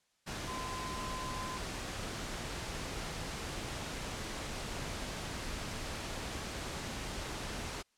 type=tone in noise; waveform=sine; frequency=1026 Hz; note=C6; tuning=34 cents flat; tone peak=-41 dBFS; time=0.47-1.58 s; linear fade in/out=20 ms; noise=pink; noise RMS=-40 dBFS; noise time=0.26-7.83 s; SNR=-4 dB; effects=white hiss -75 dBFS RMS until 7.97 s + low-pass 8000 Hz 12 dB/octave